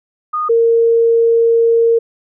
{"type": "tone pair in turn", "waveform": "sine", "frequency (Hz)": [1231, 461.1], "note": ["D#6", "A#4"], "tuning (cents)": [-19, -19], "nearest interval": "octave + perfect fourth", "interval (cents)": 1700, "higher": "first", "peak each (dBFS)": [-15, -8], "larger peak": "second", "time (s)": [[0.33, 0.49], [0.49, 1.99]], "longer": "second", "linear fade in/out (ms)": 10, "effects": []}